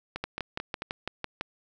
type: two click trains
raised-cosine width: 0.3 ms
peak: -17 / -15 dBFS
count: 4 / 8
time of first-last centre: 0.16-0.821 / 0.24-1.411 s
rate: 4.54 / 5.98 Hz
effects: none